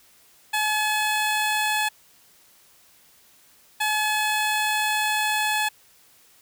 15% pulse tone bursts at uneven times, 854 Hz, G#5, 48 cents sharp, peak -15 dBFS, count 2, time 0.53-1.89 / 3.8-5.69 s, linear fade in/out 10 ms, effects white hiss -56 dBFS RMS until 6.41 s

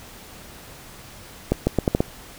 accelerating click train, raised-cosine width 2 ms, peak -4 dBFS, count 6, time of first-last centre 1.52-2.005 s, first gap 150 ms, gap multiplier 0.78, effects pink hiss -43 dBFS RMS until 2.38 s

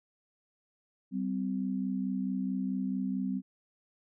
sine tone pair together, 192.91 / 257.5 Hz, G3 / C4, -27 / -28 cents, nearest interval perfect fourth, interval 499 cents, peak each -32 / -33 dBFS, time 1.11-3.42 s, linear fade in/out 50 ms, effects none

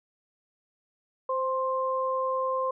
sine tone pair together, 521 / 1051.7 Hz, C5 / C6, -7 / +9 cents, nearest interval octave, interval 1216 cents, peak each -28 dBFS, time 1.29-2.71 s, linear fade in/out 5 ms, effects none

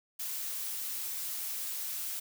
blue noise, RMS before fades -37 dBFS, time 0.19-2.2 s, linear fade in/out 10 ms, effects none

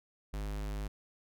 square tone, 51.2 Hz, G#1, 24 cents flat, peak -36 dBFS, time 0.33-0.88 s, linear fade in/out 10 ms, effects none

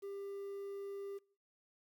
triangle tone with quantisation, 397.6 Hz, G4, 25 cents sharp, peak -40 dBFS, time 0.02-1.19 s, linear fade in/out 20 ms, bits 11, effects noise-tail reverb RT60 0.6 s tail -26 dB re dry

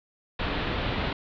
pink low-pass noise, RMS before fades -29 dBFS, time 0.39-1.13 s, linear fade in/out 5 ms, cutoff 4000 Hz, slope 48 dB/octave, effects none

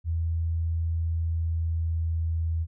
sine tone with pitch glide, 82.5 to 81.84 Hz, E2 to E2, +2 to -12 cents, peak -24 dBFS, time 0.04-2.67 s, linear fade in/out 50 ms, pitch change -14 cents, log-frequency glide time 1.01-2.49 s, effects none

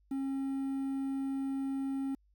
triangle tone with quantisation, 270.7 Hz, C#4, 41 cents flat, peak -30 dBFS, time 0.11-2.15 s, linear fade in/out 5 ms, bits 10, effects added 50 Hz sine -65 dBFS peak until 2.34 s

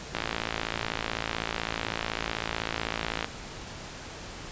click train, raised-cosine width 0.3 ms, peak -12 dBFS, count 174, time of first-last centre 0.15-3.245 s, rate 55.9 Hz, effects pink hiss -41 dBFS RMS until 4.51 s + resampled to 16000 Hz

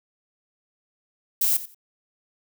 violet noise with echo, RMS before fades -21 dBFS, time 1.41-1.57 s, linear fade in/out 5 ms, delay 88 ms, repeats 2, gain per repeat -15 dB, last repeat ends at 1.746 s, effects none

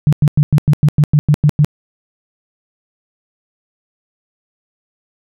sine tone bursts, 148.2 Hz, D3, 16 cents sharp, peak -6 dBFS, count 11, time 0.07-1.646 s, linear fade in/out 0 ms, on 56 ms, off 96 ms, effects none

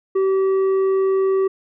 sine tone with tanh clipping, 384.3 Hz, G4, 34 cents flat, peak -16 dBFS, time 0.15-1.48 s, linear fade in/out 10 ms, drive 6 dB, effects none

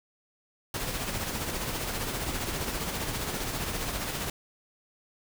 pink noise with tremolo, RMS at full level -31 dBFS, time 0.74-4.3 s, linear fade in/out 2 ms, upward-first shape sine, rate 15 Hz, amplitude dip 40%, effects none

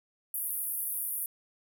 pink band-pass noise, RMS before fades -34 dBFS, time 0.34-1.26 s, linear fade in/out 2 ms, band 9800 to 16000 Hz, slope 96 dB/octave, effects none

